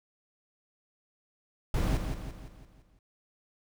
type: noise with echo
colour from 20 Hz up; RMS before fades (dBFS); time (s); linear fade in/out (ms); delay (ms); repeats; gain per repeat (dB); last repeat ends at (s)
brown; -27; 1.74-1.97; 2; 170; 6; -6; 2.99
effects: none